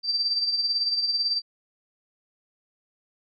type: tone with tremolo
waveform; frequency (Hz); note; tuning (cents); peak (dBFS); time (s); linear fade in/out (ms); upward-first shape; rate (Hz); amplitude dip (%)
sine; 4679; D8; -7; -20; 0.03-1.42; 50; sine; 18; 55
effects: none